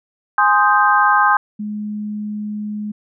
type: chord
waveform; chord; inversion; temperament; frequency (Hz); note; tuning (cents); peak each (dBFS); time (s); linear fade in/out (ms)
sine; Ab major seventh; none; equal; 830.6 / 1046.5 / 1244.5 / 1568; Ab5 / C6 / Eb6 / G6; 0 / 0 / 0 / 0; -16; 0.38-1.37; 2
type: tone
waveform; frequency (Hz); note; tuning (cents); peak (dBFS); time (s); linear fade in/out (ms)
sine; 210; G#3; +19; -22; 1.59-2.92; 10
effects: none